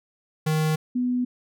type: tone pair in turn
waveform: square / sine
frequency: 156 / 248 Hz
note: D#3 / B3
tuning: +5 / +7 cents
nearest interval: minor sixth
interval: 802 cents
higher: second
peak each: -21 dBFS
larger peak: neither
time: 0.46-0.76 / 0.95-1.25 s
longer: neither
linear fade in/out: 10 ms
effects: none